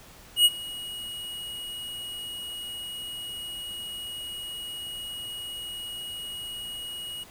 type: tone with ADSR envelope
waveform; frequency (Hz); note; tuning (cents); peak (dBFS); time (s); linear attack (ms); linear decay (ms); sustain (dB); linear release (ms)
square; 2896; F#7; -38; -14; 0.36-7.24; 93; 37; -21; 12
effects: pink hiss -50 dBFS RMS until 7.3 s